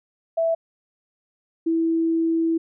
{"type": "tone pair in turn", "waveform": "sine", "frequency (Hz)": [659.3, 328.3], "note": ["E5", "E4"], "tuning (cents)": [0, -7], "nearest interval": "octave", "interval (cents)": 1207, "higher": "first", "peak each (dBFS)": -18, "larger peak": "neither", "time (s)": [[0.37, 0.55], [1.66, 2.58]], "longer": "second", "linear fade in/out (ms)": 10, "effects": []}